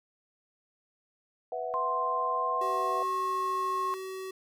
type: chord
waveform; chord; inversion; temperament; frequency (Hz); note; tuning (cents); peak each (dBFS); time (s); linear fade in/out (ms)
sine; B suspended fourth; none; equal; 493.9 / 659.3 / 740; B4 / E5 / F#5; 0 / 0 / 0; -36; 1.52-3.03; 2
type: tone with pitch glide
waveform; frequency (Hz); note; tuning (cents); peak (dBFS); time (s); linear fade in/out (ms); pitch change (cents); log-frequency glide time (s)
sine; 1046.5 to 1082.2; C6 to C#6; 0 to -42; -28; 1.74-3.94; 0; +58; 2.35-3.12
type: tone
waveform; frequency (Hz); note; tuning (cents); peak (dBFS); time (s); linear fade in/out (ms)
square; 378.7; F#4; +40; -37; 2.61-4.31; 5
effects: none